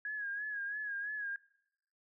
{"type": "tone with vibrato", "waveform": "sine", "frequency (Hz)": 1661.2, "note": "G#6", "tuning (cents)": 0, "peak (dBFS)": -36, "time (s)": [0.05, 1.36], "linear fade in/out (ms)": 2, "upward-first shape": "sine", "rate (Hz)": 3, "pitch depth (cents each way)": 60, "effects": ["noise-tail reverb RT60 0.8 s tail -22 dB re dry"]}